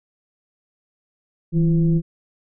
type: tone with frequency modulation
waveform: sine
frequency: 162.9 Hz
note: E3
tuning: 20 cents flat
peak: -14 dBFS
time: 1.52-2.02 s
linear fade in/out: 50 ms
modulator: 177 Hz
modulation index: 0.57
effects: none